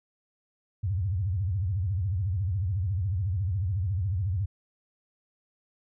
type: tone with vibrato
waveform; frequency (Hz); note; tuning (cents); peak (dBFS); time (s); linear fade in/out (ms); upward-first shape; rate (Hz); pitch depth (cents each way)
sine; 94.2; F#2; +32; -25; 0.83-4.46; 10; sine; 14; 230
effects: none